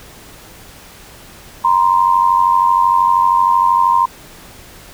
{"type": "tone pair together", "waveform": "sine", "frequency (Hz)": [944.1, 1037], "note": ["A#5", "C6"], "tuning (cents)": [22, -16], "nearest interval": "major second", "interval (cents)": 162, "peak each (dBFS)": [-12, -12], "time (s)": [1.64, 4.06], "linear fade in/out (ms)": 10, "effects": ["pink hiss -39 dBFS RMS until 4.93 s"]}